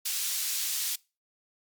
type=high-pass noise; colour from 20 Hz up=pink; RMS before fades=-31 dBFS; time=0.05-0.96 s; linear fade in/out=10 ms; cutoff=4200 Hz; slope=12 dB/octave; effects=noise-tail reverb RT60 0.3 s tail -24 dB re dry + Opus 48 kbps